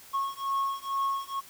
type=beating tone pair; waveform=triangle; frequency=1094 / 1096.2 Hz; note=C#6 / C#6; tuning=-23 / -20 cents; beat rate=2.2 Hz; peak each=-29 dBFS; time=0.13-1.41 s; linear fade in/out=20 ms; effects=white hiss -51 dBFS RMS until 1.49 s